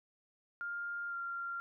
sine tone with pitch glide, 1404 to 1384.7 Hz, F6 to F6, +9 to -15 cents, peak -37 dBFS, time 0.61-1.6 s, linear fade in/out 0 ms, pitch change -24 cents, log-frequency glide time 1.08-1.15 s, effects none

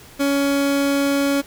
30% pulse tone, 280 Hz, C#4, 18 cents sharp, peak -14 dBFS, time 0.19-1.42 s, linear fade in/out 20 ms, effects pink hiss -44 dBFS RMS until 1.46 s

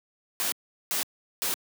white noise bursts, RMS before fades -28 dBFS, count 3, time 0.4-1.54 s, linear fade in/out 0 ms, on 120 ms, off 390 ms, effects high-pass 200 Hz 12 dB/octave

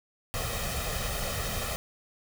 pink noise with comb filter, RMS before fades -32 dBFS, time 0.34-1.76 s, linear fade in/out 0 ms, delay 1.6 ms, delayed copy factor +0.7, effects none

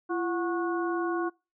harmonic tone with a mistuned harmonic, 365.4 Hz, F#4, 22 cents flat, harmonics 1 / 2 / 3 / 4, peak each -28 / -36 / -35 / -38 dBFS, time 0.09-1.3 s, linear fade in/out 20 ms, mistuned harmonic 1, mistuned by -120 cents, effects noise-tail reverb RT60 0.3 s tail -26 dB re dry

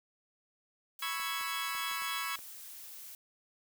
blue noise, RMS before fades -48 dBFS, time 0.99-3.15 s, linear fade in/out 2 ms
20% pulse chord, C# minor seventh, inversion third, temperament equal, 987.8 / 1108.7 / 1318.5 / 1661.2 Hz, B5 / C#6 / E6 / G#6, 0 / 0 / 0 / 0 cents, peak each -38 / -33 / -35 / -36 dBFS, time 1.02-2.36 s, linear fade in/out 5 ms
clicks, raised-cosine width 0.5 ms, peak -37 dBFS, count 6, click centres 1.199 / 1.412 / 1.751 / 1.914 / 2.021 / 2.39 s
effects none

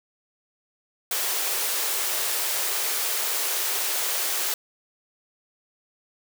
white high-pass noise, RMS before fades -26 dBFS, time 1.11-4.54 s, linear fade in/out 2 ms, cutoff 340 Hz, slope 96 dB/octave, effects none

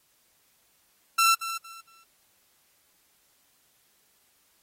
sawtooth tone with echo, 1344 Hz, E6, 33 cents sharp, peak -15 dBFS, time 1.18-1.35 s, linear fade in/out 10 ms, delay 230 ms, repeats 3, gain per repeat -12 dB, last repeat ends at 2.04 s, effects white hiss -66 dBFS RMS until 4.62 s + AAC 48 kbps

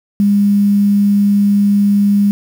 sine tone with quantisation, 202.7 Hz, G#3, 42 cents flat, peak -8 dBFS, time 0.2-2.31 s, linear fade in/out 0 ms, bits 6, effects none

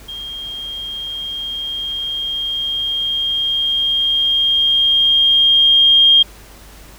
sine tone with level ramp, 3221 Hz, G7, 46 cents sharp, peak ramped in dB -26 to -6 dBFS, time 0.08-6.23 s, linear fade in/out 10 ms, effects added 50 Hz sine -41 dBFS peak until 6.98 s + pink hiss -42 dBFS RMS until 6.98 s

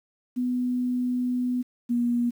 sine tone pair in turn, 248.6 / 239.8 Hz, B3 / A#3, +12 / +49 cents, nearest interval minor second, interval 63 cents, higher first, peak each -23 / -21 dBFS, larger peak second, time 0.36-1.63 / 1.89-2.31 s, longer first, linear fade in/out 20 ms, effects 9-bit

